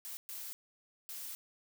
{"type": "noise bursts at uneven times", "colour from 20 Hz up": "blue", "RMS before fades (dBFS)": -44, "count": 3, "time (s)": [[0.05, 0.17], [0.29, 0.53], [1.09, 1.35]], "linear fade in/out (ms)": 0, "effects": []}